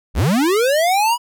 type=linear sweep; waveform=square; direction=up; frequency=34 to 987.8 Hz; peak=-14 dBFS; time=0.14-1.18 s; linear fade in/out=50 ms; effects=none